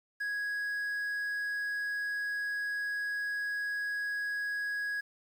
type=tone with quantisation; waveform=triangle; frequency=1661.2 Hz; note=G#6; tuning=in tune; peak=-30 dBFS; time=0.2-5.01 s; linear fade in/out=10 ms; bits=10; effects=none